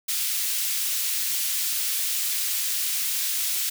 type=high-pass noise; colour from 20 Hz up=white; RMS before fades=-26 dBFS; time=0.08-3.7 s; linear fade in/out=10 ms; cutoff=2500 Hz; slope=12 dB/octave; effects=none